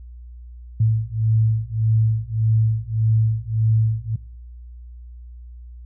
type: beating tone pair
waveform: sine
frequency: 110 / 111.7 Hz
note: A2 / A2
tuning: 0 / +27 cents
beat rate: 1.7 Hz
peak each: -19 dBFS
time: 0.8-4.16 s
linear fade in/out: 5 ms
effects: noise-tail reverb RT60 0.6 s tail -22 dB re dry + added 60 Hz sine -36 dBFS peak until 5.85 s